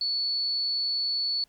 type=tone; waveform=sine; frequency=4435 Hz; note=C#8; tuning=in tune; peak=-25 dBFS; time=0.01-1.44 s; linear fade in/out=2 ms; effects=pink hiss -66 dBFS RMS until 1.48 s